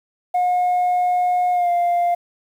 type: tone with pitch glide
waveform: sine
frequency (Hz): 720 to 698.7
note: F#5 to F5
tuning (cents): -47 to +1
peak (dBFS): -13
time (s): 0.34-2.15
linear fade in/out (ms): 10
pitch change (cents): -52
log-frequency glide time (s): 1.52-1.7
effects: tanh soft clip ceiling -14 dBFS + 8-bit